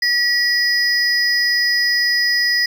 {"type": "tone pair together", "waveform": "triangle", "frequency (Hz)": [1927, 5001], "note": ["B6", "D#8"], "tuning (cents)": [-43, 8], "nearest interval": "octave + perfect fourth", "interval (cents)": 1651, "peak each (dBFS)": [-15, -16], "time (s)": [0.02, 2.66], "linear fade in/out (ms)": 5, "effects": []}